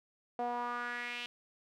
sawtooth tone with band-pass filter sweep, 241.5 Hz, B3, 39 cents flat, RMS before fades -38 dBFS, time 0.39-1.26 s, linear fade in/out 0 ms, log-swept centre 670 to 3000 Hz, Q 3.6, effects none

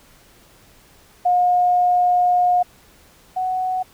sine tone pair in turn, 717 / 741.9 Hz, F5 / F#5, +45 / +4 cents, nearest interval minor second, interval 59 cents, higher second, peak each -13 / -19 dBFS, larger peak first, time 1.25-2.63 / 3.36-3.83 s, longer first, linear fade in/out 10 ms, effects pink hiss -51 dBFS RMS until 3.93 s

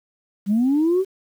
sine linear sweep, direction up, 191.2 to 392 Hz, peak -14 dBFS, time 0.46-1.05 s, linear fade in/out 50 ms, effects tanh soft clip ceiling -12 dBFS + 8-bit

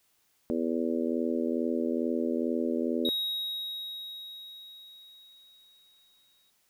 harmonic tone, 82.3 Hz, E2, 2 cents flat, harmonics 3 / 4 / 5 / 6 / 7, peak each -30 / -32 / -34 / -36 / -37 dBFS, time 0.5-3.09 s, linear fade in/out 0 ms
triangle tone with exponential decay, 3795 Hz, A#7, 30 cents sharp, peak -25 dBFS, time 3.05-6.5 s, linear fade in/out 2 ms, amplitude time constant 750 ms
effects white hiss -70 dBFS RMS until 6.69 s

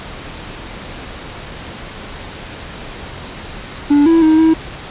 triangle tone with pitch steps, 289.4 / 329.6 / 314.7 / 321.2 Hz, D4 / E4 / D#4 / E4, -25 / 0 / +20 / -45 cents, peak -5 dBFS, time 3.9-4.54 s, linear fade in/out 10 ms, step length 160 ms, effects pink hiss -30 dBFS RMS until 4.9 s + resampled to 8000 Hz

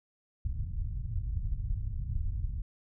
pink low-pass noise, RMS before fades -33 dBFS, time 0.45-2.62 s, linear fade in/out 5 ms, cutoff 110 Hz, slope 24 dB/octave, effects none

